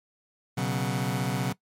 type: chord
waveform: sawtooth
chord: B suspended second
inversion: none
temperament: just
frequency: 123.47 / 138.9 / 185.21 Hz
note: B2 / C#3 / F#3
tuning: 0 / +4 / +2 cents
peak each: -26 dBFS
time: 0.57-1.53 s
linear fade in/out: 10 ms
effects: noise-tail reverb RT60 0.1 s tail -20 dB re dry + MP3 64 kbps